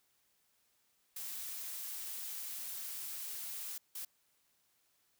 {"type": "noise bursts at uneven times", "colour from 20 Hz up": "blue", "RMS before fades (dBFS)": -43, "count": 2, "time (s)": [[1.16, 3.78], [3.95, 4.05]], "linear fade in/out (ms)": 5, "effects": ["white hiss -75 dBFS RMS until 5.19 s"]}